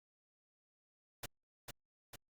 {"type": "noise with echo", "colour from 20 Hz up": "pink", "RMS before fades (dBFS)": -43, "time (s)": [1.23, 1.26], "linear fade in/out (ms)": 5, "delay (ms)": 450, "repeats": 2, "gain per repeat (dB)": -4, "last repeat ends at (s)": 2.16, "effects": ["Opus 48 kbps"]}